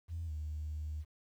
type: tone with pitch glide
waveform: sine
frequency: 83.3 to 76.39 Hz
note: E2 to D#2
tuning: +19 to -31 cents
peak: -36 dBFS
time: 0.08-1.05 s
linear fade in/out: 50 ms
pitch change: -150 cents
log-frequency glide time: 0.26-0.31 s
effects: tanh soft clip ceiling -32 dBFS + 11-bit